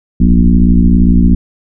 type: tone with frequency modulation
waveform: sine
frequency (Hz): 121.2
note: B2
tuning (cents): -32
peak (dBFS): -4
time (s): 0.2-1.35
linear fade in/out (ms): 5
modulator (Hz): 57.4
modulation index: 2.4
effects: none